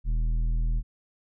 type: tone with tanh clipping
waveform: triangle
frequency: 40.24 Hz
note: E1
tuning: 41 cents flat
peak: -24 dBFS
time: 0.04-0.83 s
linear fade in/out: 50 ms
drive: 13 dB
effects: none